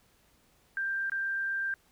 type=tone with dropouts; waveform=sine; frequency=1582 Hz; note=G6; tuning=15 cents sharp; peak=-29 dBFS; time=0.77-1.74 s; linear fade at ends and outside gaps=1 ms; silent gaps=1.098-1.119 s; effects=pink hiss -66 dBFS RMS until 1.91 s